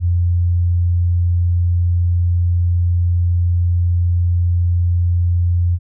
sine tone, 87.31 Hz, F2, in tune, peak -12 dBFS, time 0-5.79 s, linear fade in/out 50 ms, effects none

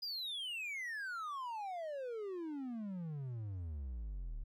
triangle exponential sweep, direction down, 4978 to 34.65 Hz, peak -38 dBFS, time 0.02-4.44 s, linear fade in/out 10 ms, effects none

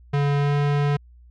square tone with pitch glide, 143 to 144.41 Hz, D3 to D3, -46 to -29 cents, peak -19 dBFS, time 0.13-0.97 s, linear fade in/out 10 ms, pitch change +17 cents, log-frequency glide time 0.37-0.55 s, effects added 60 Hz sine -46 dBFS peak until 1.3 s + low-pass 3000 Hz 12 dB/octave

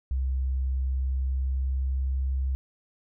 sine tone with pitch glide, 65.41 to 66.17 Hz, C2 to C2, 0 to +20 cents, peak -24 dBFS, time 0.11-2.55 s, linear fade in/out 0 ms, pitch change +20 cents, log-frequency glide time 0.76-2.24 s, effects none

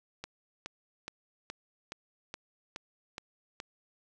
click train, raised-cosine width 0.2 ms, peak -22 dBFS, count 9, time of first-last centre 0.24-3.601 s, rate 2.38 Hz, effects none

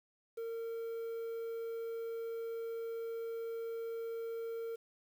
triangle tone with quantisation, 457.8 Hz, A#4, 31 cents flat, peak -36 dBFS, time 0.37-4.76 s, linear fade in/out 10 ms, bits 10, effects none

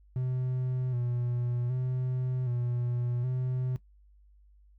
triangle tone with vibrato, 124.5 Hz, B2, 14 cents sharp, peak -26 dBFS, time 0.16-3.76 s, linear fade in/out 0 ms, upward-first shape square, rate 0.65 Hz, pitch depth 42 cents each way, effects noise-tail reverb RT60 0.1 s tail -17 dB re dry + added 50 Hz sine -56 dBFS peak until 4.78 s

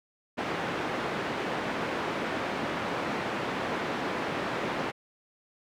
pink band-pass noise, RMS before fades -32 dBFS, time 0.37-4.92 s, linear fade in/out 20 ms, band 220 to 2200 Hz, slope 12 dB/octave, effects none

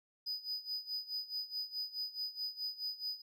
triangle tone with tremolo, 4978 Hz, D#8, in tune, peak -34 dBFS, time 0.26-3.22 s, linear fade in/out 10 ms, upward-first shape sine, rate 4.7 Hz, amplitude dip 85%, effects none

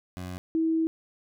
20% pulse / sine tone pair in turn, 90.8 / 323.6 Hz, F#2 / E4, -32 / -32 cents, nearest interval octave + minor seventh, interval 2200 cents, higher second, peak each -30 / -22 dBFS, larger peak second, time 0.17-0.38 / 0.55-0.87 s, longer second, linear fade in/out 0 ms, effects none

